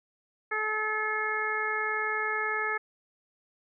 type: harmonic tone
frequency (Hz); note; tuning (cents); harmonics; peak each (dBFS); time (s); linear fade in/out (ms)
430.8; A4; -37; 1 / 2 / 3 / 4 / 5; -36 / -37 / -33 / -31 / -34; 0.51-2.78; 10
effects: none